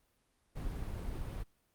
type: noise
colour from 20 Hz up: brown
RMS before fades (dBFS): -39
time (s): 0.55-1.44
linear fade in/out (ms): 20
effects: pink hiss -75 dBFS RMS until 1.74 s + Opus 32 kbps